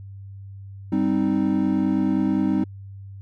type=chord; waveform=triangle; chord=C minor; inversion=second; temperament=equal; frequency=196 / 261.6 / 311.1 Hz; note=G3 / C4 / Eb4; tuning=0 / 0 / 0 cents; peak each=-21 dBFS; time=0.92-2.64 s; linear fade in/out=5 ms; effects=added 98 Hz sine -36 dBFS peak until 3.21 s